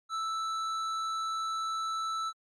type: tone with tanh clipping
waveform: sine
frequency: 1318.5 Hz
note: E6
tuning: in tune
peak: -33 dBFS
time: 0.09-2.33 s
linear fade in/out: 50 ms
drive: 14 dB
effects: low-pass 8000 Hz 12 dB/octave + Opus 48 kbps